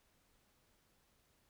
silence, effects pink hiss -74 dBFS RMS until 1.49 s

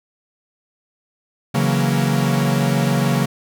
45% pulse chord, F# dominant seventh, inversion second, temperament equal, 138.59 / 164.81 / 185 / 233.1 Hz, C#3 / E3 / F#3 / A#3, 0 / 0 / 0 / 0 cents, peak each -19 / -23 / -22 / -22 dBFS, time 1.54-3.26 s, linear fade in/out 10 ms, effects none

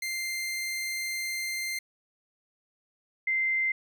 sawtooth / sine tone pair in turn, 2093 / 2082 Hz, C7 / C7, 0 / -9 cents, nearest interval unison, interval 9 cents, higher first, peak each -27 / -24 dBFS, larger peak second, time 0.02-1.79 / 3.27-3.72 s, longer first, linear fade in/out 5 ms, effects none

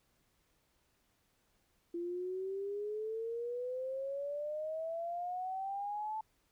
sine exponential sweep, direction up, 340.3 to 880 Hz, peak -36 dBFS, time 1.94-6.21 s, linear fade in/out 5 ms, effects pink hiss -75 dBFS RMS until 6.51 s

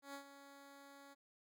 10% pulse tone with ADSR envelope, 279.3 Hz, C#4, 13 cents sharp, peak -38 dBFS, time 0.02-1.15 s, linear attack 120 ms, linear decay 93 ms, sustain -11 dB, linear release 25 ms, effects none

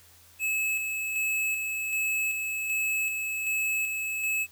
square tone with tremolo, 2591 Hz, E7, 30 cents flat, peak -26 dBFS, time 0.39-4.47 s, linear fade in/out 50 ms, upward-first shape square, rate 1.3 Hz, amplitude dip 35%, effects added 86 Hz sine -61 dBFS peak until 4.51 s + white hiss -56 dBFS RMS until 4.51 s

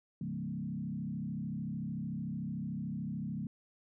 sine tone with frequency modulation, 186.2 Hz, F#3, 11 cents sharp, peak -35 dBFS, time 0.21-3.47 s, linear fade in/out 2 ms, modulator 33.5 Hz, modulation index 1.6, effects none

